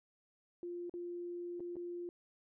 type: tone with dropouts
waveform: sine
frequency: 349.4 Hz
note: F4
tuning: 1 cent sharp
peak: -40 dBFS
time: 0.63-2.09 s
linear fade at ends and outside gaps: 1 ms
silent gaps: 0.896-0.939 / 1.597-1.604 / 1.757-1.766 s
effects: none